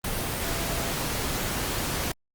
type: tone in noise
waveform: sine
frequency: 673 Hz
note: E5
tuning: 36 cents sharp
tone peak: -38 dBFS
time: 0.43-0.91 s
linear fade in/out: 5 ms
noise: pink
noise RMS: -29 dBFS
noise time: 0.04-2.12 s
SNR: -12 dB
effects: Opus 32 kbps